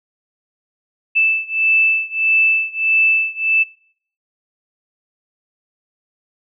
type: beating tone pair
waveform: sine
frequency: 2637 / 2638.6 Hz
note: E7 / E7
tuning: 0 / +1 cents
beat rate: 1.6 Hz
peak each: -16 / -17 dBFS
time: 1.15-3.64 s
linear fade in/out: 20 ms
effects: noise-tail reverb RT60 0.6 s tail -23 dB re dry